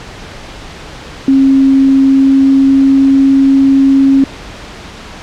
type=tone with pitch glide; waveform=sine; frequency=270 to 271.7 Hz; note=C#4 to C#4; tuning=-45 to -35 cents; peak=-4 dBFS; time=1.28-4.24 s; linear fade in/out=2 ms; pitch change=+10 cents; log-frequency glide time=2.05-3.1 s; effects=pink hiss -29 dBFS RMS until 5.22 s + low-pass 5000 Hz 12 dB/octave